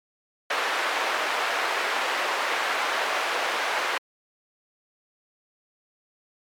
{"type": "band-pass noise", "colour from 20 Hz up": "white", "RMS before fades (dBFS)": -26, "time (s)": [0.5, 3.98], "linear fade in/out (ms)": 5, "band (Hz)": [500, 1900], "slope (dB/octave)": 12, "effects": ["high-pass 300 Hz 12 dB/octave", "MP3 96 kbps"]}